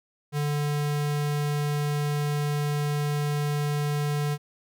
square tone, 146.83 Hz, D3, in tune, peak -25 dBFS, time 0.32-4.38 s, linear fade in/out 50 ms, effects none

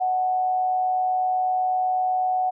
sine tone with amplitude modulation, 740 Hz, F#5, in tune, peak -18 dBFS, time 0-2.51 s, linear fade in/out 20 ms, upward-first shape sine, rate 128 Hz, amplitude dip 35%, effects none

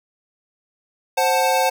square chord, F# diminished, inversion second, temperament equal with one note detuned, 526 / 740 / 880 Hz, C5 / F#5 / A5, +9 / 0 / 0 cents, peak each -21 dBFS, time 1.17-1.7 s, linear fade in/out 10 ms, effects none

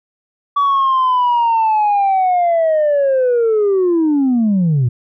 sine linear sweep, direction down, 1144 to 114.6 Hz, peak -9 dBFS, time 0.56-4.89 s, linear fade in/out 10 ms, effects tanh soft clip ceiling -9 dBFS

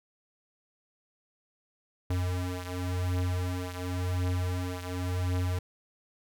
square beating tone pair, 90.1 / 91.02 Hz, F#2 / F#2, -45 / -28 cents, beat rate 0.92 Hz, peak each -31 / -35 dBFS, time 2.1-5.59 s, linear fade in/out 5 ms, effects none

